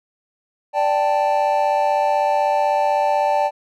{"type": "chord", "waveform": "triangle", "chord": "D suspended fourth", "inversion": "none", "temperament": "equal", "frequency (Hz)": [587.3, 784, 880], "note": ["D5", "G5", "A5"], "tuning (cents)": [0, 0, 0], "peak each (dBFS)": -18, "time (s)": [0.73, 3.51], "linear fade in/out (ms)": 50, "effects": []}